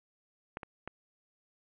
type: clicks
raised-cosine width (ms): 0.5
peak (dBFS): -22 / -27 / -24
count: 3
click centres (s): 0.571 / 0.632 / 0.876
effects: resampled to 8000 Hz + 8-bit